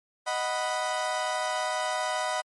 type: chord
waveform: 30% pulse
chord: B major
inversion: first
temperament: equal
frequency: 622.3 / 740 / 987.8 Hz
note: D#5 / F#5 / B5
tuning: 0 / 0 / 0 cents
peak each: -29 dBFS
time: 0.26-2.42 s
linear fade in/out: 20 ms
effects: MP3 48 kbps